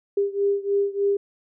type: beating tone pair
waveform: sine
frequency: 399.6 / 402.9 Hz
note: G4 / G4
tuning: +33 / +48 cents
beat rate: 3.3 Hz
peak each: -22 / -24 dBFS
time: 0.17-1.17 s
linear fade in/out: 5 ms
effects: none